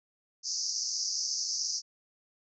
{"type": "band-pass noise", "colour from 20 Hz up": "pink", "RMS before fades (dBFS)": -33, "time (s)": [0.43, 1.82], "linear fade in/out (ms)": 50, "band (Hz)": [4800, 6400], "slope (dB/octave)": 96, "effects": []}